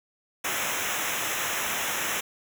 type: noise with comb filter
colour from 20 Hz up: pink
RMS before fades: -29 dBFS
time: 0.44-2.21 s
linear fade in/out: 10 ms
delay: 0.22 ms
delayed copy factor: -1
effects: none